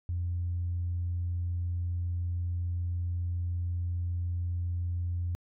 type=tone; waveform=sine; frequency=87.31 Hz; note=F2; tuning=in tune; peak=-28 dBFS; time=0.09-5.35 s; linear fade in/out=0 ms; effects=tanh soft clip ceiling -24 dBFS